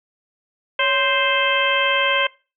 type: harmonic tone with a mistuned harmonic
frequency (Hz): 523.3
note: C5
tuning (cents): 0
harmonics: 1 / 2 / 3 / 4 / 5 / 6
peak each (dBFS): -23 / -23 / -23 / -23 / -23 / -23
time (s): 0.79-2.27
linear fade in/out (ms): 5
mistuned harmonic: 1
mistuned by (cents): +110
effects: noise-tail reverb RT60 0.3 s tail -21 dB re dry